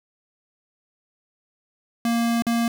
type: tone with dropouts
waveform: square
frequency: 233.1 Hz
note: A#3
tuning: in tune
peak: -20 dBFS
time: 2.05-2.68 s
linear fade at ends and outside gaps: 2 ms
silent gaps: 2.422-2.467 s
effects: none